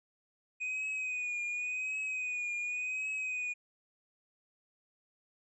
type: tone with vibrato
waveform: triangle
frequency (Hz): 2489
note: D#7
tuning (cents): 0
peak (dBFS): -32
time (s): 0.6-3.54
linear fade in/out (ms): 20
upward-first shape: triangle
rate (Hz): 0.9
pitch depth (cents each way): 54
effects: resampled to 24000 Hz